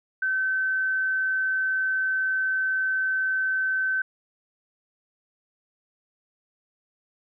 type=tone; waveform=sine; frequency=1534 Hz; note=G6; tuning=38 cents flat; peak=-22 dBFS; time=0.22-4.02 s; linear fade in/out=5 ms; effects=none